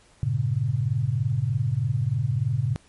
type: chord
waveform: sine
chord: G diminished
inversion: none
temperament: equal with one note detuned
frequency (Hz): 98 / 115.34 / 138.59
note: G2 / Bb2 / Db3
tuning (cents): 0 / -18 / 0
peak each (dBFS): -30 / -24 / -25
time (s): 0.23-2.76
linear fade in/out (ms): 0
effects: pink hiss -57 dBFS RMS until 2.88 s + MP3 48 kbps